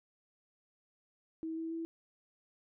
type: tone with pitch steps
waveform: sine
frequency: 322.4 / 325.8 / 329.2 Hz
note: E4 / E4 / E4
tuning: -38 / -20 / -2 cents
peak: -36 dBFS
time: 1.43-1.85 s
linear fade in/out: 0 ms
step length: 140 ms
effects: none